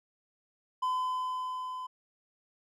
triangle tone with level ramp, 1016 Hz, B5, 49 cents sharp, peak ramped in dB -25 to -35 dBFS, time 0.82-1.87 s, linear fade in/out 10 ms, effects none

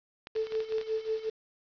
clicks, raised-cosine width 0.2 ms, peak -25 dBFS, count 9, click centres 0.271 / 0.363 / 0.47 / 0.522 / 0.552 / 0.604 / 0.723 / 0.783 / 0.813 s
sine tone with tremolo, 440 Hz, A4, in tune, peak -26 dBFS, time 0.35-1.3 s, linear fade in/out 10 ms, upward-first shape sine, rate 5.5 Hz, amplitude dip 85%
effects resampled to 11025 Hz + 8-bit

